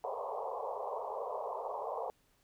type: band-pass noise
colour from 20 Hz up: pink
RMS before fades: -39 dBFS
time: 0.04-2.1 s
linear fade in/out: 0 ms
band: 430 to 1100 Hz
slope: 96 dB/octave
effects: pink hiss -72 dBFS RMS until 2.43 s